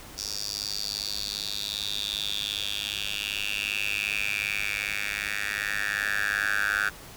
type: tone with high-pass filter sweep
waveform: 10% pulse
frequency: 102.6 Hz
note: G#2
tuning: 21 cents flat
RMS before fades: -30 dBFS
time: 0.17-6.9 s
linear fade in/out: 20 ms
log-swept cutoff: 5200 to 1500 Hz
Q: 6.4
effects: pink hiss -45 dBFS RMS until 7.16 s